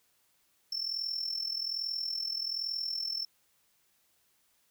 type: tone with amplitude modulation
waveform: triangle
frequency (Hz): 5380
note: E8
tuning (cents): +34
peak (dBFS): -28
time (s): 0.72-3.25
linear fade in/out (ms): 5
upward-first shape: sine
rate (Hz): 41.2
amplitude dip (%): 70
effects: white hiss -71 dBFS RMS until 4.7 s